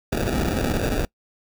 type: noise with sample-and-hold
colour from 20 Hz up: pink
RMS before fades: -23 dBFS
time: 0.12-1.05 s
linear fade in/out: 2 ms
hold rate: 1050 Hz
effects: noise-tail reverb RT60 0.1 s tail -24 dB re dry